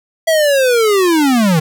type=linear sweep; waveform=square; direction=down; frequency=659.3 to 150 Hz; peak=-10 dBFS; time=0.27-1.6 s; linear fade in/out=10 ms; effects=none